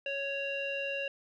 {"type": "tone with low-pass filter", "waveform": "square", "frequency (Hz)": 554.4, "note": "C#5", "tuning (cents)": 0, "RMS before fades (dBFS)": -35, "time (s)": [0.06, 1.08], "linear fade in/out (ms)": 2, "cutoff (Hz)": 2700, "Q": 6.2, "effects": []}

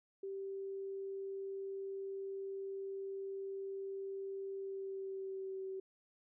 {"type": "tone with pitch glide", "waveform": "sine", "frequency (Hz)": [390, 382.2], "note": ["G4", "G4"], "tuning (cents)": [-9, -44], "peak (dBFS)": -40, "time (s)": [0.23, 5.8], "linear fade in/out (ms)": 5, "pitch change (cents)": -35, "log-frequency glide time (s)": [4.57, 5.64], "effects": []}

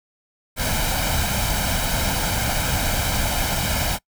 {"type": "noise with comb filter", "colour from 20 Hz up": "pink", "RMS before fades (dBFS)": -22, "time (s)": [0.56, 3.99], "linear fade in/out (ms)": 50, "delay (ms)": 1.3, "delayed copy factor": 0.65, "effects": ["noise-tail reverb RT60 0.1 s tail -23 dB re dry"]}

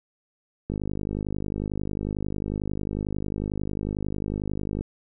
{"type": "click train", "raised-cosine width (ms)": 3, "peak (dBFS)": -16, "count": 211, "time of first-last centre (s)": [0.7, 4.81], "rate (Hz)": 51.1, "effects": []}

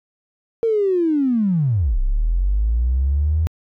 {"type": "linear two-way sweep", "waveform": "triangle", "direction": "down then up", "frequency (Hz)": [465, 30.9, 82], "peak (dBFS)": -11, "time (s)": [0.63, 3.47], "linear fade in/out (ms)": 0, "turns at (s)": 1.99, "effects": ["tanh soft clip ceiling -13 dBFS"]}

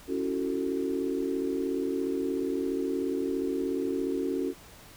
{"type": "chord", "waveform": "sine", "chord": "F# minor seventh", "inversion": "second", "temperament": "just", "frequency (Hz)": [277.5, 333, 370, 444], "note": ["C#4", "E4", "F#4", "A4"], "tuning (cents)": [2, 18, 0, 16], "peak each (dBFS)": [-31, -36, -31, -35], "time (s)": [0.07, 4.54], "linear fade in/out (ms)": 50, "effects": ["pink hiss -51 dBFS RMS until 4.96 s"]}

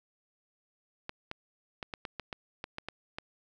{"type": "clicks", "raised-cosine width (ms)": 0.3, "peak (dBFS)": -21, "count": 11, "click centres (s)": [1.094, 1.314, 1.828, 1.938, 2.052, 2.197, 2.328, 2.641, 2.784, 2.886, 3.185], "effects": []}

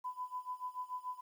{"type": "tone with tremolo", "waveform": "sine", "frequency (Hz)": 1002, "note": "B5", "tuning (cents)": 25, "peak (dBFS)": -36, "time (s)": [0.04, 1.21], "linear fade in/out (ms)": 10, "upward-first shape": "sine", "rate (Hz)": 6.9, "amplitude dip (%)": 90, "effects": ["11-bit"]}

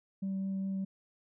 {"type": "tone with vibrato", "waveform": "sine", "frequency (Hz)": 193, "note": "G3", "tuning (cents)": -27, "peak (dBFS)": -30, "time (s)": [0.22, 0.85], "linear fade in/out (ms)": 10, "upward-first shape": "triangle", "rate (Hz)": 4.9, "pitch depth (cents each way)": 8, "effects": ["tanh soft clip ceiling -30 dBFS"]}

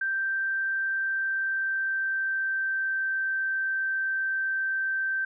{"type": "tone with pitch glide", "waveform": "sine", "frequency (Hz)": [1568, 1558.1], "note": ["G6", "G6"], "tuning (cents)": [0, -11], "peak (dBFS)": -25, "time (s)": [0.01, 5.25], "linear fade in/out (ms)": 5, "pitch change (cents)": -11, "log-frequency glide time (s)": [0.88, 3.04], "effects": []}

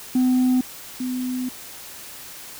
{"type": "tone pair in turn", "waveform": "sine", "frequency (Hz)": [253.8, 252.8], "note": ["B3", "B3"], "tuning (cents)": [47, 41], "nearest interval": "unison", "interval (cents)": 6, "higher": "first", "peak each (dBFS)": [-13, -23], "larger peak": "first", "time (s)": [[0.15, 0.61], [1, 1.49]], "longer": "second", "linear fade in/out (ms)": 5, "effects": ["tanh soft clip ceiling -14 dBFS", "white hiss -39 dBFS RMS until 2.59 s"]}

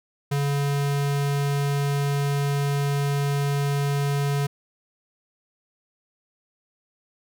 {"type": "tone", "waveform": "square", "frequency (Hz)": 141.8, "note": "C#3", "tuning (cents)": 40, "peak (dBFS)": -22, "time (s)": [0.31, 4.47], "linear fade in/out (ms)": 10, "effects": []}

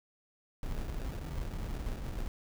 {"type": "noise with sample-and-hold", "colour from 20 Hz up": "brown", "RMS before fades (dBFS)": -37, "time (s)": [0.63, 2.28], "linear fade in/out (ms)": 2, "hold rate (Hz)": 1050, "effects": []}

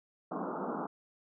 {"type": "band-pass noise", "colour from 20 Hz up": "pink", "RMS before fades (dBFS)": -37, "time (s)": [0.31, 0.87], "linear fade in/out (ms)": 10, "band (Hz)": [170, 1400], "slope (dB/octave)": 96, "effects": []}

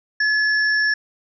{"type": "tone pair together", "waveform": "sine", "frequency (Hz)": [1709, 5426], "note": ["G#6", "E8"], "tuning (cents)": [49, 49], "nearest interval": "octave + minor sixth", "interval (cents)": 2000, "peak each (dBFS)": [-16, -26], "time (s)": [0.2, 0.94], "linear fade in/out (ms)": 5, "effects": []}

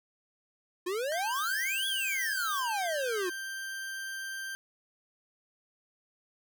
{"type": "exponential two-way sweep", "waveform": "square", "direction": "up then down", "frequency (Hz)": [344.8, 3422, 344.8], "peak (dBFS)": -31, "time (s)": [0.86, 3.3], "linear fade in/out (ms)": 10, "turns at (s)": 1.87}
{"type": "tone", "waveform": "40% pulse", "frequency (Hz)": 1573, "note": "G6", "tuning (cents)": 6, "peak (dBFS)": -35, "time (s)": [1.12, 4.55], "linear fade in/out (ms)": 0}
{"type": "noise", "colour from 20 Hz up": "violet", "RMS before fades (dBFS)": -43, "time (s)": [1.31, 2.64], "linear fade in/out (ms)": 50}
{"effects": []}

